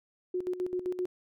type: tone with tremolo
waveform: sine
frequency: 363.1 Hz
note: F#4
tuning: 33 cents flat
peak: -28 dBFS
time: 0.34-1.06 s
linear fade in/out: 5 ms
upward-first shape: square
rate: 7.7 Hz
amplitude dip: 70%
effects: none